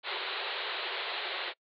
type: band-pass noise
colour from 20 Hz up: white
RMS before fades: -36 dBFS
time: 0.03-1.54 s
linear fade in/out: 50 ms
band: 350 to 4200 Hz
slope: 96 dB/octave
effects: noise-tail reverb RT60 0.1 s tail -25 dB re dry